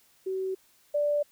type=tone pair in turn; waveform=sine; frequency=379.1 / 586.2 Hz; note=F#4 / D5; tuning=+42 / -3 cents; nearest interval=minor sixth; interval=755 cents; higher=second; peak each=-28 / -23 dBFS; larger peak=second; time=0.26-0.55 / 0.94-1.23 s; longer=neither; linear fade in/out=10 ms; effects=white hiss -63 dBFS RMS until 1.31 s